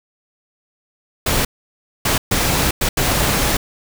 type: noise bursts at uneven times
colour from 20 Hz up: pink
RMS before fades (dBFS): -17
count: 5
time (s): 1.26-1.45 / 2.05-2.18 / 2.31-2.71 / 2.81-2.89 / 2.97-3.57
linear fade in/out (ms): 5
effects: none